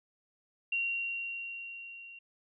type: tone with level ramp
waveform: sine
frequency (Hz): 2754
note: F7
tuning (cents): -25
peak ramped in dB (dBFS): -28 to -47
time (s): 0.72-2.19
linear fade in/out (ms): 5
effects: none